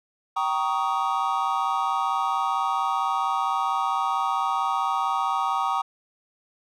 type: chord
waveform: triangle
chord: Eb dominant seventh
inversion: first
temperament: just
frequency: 777.8 / 933.4 / 1120.1 / 1244.5 Hz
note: G5 / Bb5 / Db6 / Eb6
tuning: -14 / +2 / +18 / 0 cents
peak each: -26 dBFS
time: 0.36-5.82 s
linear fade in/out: 10 ms
effects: none

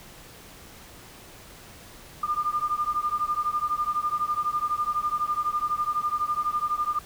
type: beating tone pair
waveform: sine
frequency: 1200 / 1212 Hz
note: D6 / D#6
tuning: +37 / -46 cents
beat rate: 12 Hz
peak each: -27 / -27 dBFS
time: 2.23-6.99 s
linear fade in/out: 5 ms
effects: pink hiss -47 dBFS RMS until 7.05 s

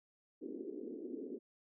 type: band-pass noise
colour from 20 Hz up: white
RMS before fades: -45 dBFS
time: 0.41-1.39 s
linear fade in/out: 20 ms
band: 250 to 410 Hz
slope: 48 dB/octave
effects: none

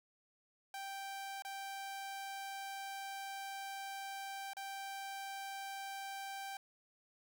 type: tone with dropouts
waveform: sawtooth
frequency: 784 Hz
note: G5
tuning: in tune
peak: -39 dBFS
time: 0.74-6.57 s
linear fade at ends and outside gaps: 2 ms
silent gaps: 1.422-1.449 / 4.534-4.568 s
effects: none

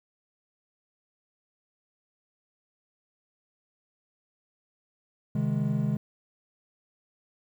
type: chord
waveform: triangle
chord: Ab major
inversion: first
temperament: equal with one note detuned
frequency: 133.33 / 155.56 / 207.7 Hz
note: C3 / Eb3 / Ab3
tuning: +33 / 0 / 0 cents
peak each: -27 dBFS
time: 5.35-5.97 s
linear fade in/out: 5 ms
effects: 10-bit

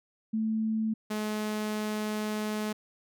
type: tone pair in turn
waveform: sine / sawtooth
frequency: 220 / 213.1 Hz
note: A3 / G#3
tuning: 0 / +45 cents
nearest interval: minor second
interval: 55 cents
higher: first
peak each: -26 dBFS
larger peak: neither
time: 0.33-0.94 / 1.1-2.73 s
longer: second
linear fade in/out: 10 ms
effects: none

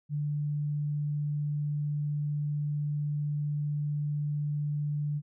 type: tone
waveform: sine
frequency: 147.4 Hz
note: D3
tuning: 7 cents sharp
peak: -28 dBFS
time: 0.09-5.22 s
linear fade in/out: 50 ms
effects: none

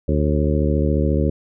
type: harmonic tone with a mistuned harmonic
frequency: 74.2 Hz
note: D2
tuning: 18 cents sharp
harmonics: 1 / 2 / 3 / 4 / 5 / 6 / 7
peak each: -19 / -22 / -24 / -25 / -26 / -27 / -27 dBFS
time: 0.08-1.3 s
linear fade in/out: 5 ms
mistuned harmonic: 7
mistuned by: +70 cents
effects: none

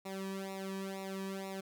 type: tone with flanger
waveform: sawtooth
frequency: 193 Hz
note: G3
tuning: 27 cents flat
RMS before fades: -41 dBFS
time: 0.05-1.61 s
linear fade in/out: 10 ms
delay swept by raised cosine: 0.63 to 1.45 ms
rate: 2.1 Hz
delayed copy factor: -0.9
effects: none

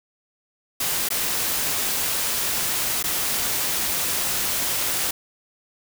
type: noise with dropouts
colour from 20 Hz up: white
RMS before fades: -24 dBFS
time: 0.8-5.11 s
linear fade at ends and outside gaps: 5 ms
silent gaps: 1.088-1.103 / 3.028-3.039 s
effects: none

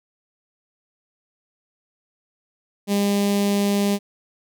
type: tone with notch filter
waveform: sawtooth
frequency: 201.7 Hz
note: G3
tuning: 50 cents sharp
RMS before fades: -20 dBFS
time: 2.87-3.99 s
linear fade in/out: 50 ms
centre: 1400 Hz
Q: 0.88
effects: none

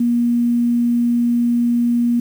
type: tone with quantisation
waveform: sine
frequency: 238.3 Hz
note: A#3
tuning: 38 cents sharp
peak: -13 dBFS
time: 0-2.2 s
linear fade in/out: 5 ms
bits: 7
effects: none

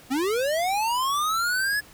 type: linear sweep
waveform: square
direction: up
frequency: 246.9 to 1718 Hz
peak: -23 dBFS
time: 0.1-1.81 s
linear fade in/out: 20 ms
effects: pink hiss -50 dBFS RMS until 1.93 s

